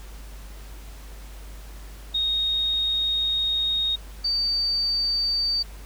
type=tone pair in turn; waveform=sine; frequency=3729 / 4610 Hz; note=A#7 / D8; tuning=0 / -33 cents; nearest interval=major third; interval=367 cents; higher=second; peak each=-21 dBFS; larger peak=neither; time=2.14-3.96 / 4.24-5.63 s; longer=first; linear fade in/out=10 ms; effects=added 50 Hz sine -38 dBFS peak until 5.85 s + pink hiss -48 dBFS RMS until 5.85 s